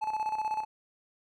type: tone with tremolo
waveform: triangle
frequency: 864 Hz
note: A5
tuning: 32 cents flat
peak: -25 dBFS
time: 0.01-0.65 s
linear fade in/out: 20 ms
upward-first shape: square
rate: 16 Hz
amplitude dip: 60%
effects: none